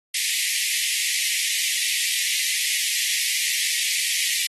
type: high-pass noise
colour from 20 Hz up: pink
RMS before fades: -24 dBFS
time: 0.14-4.47 s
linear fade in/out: 5 ms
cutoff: 1900 Hz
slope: 96 dB/octave
effects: AAC 32 kbps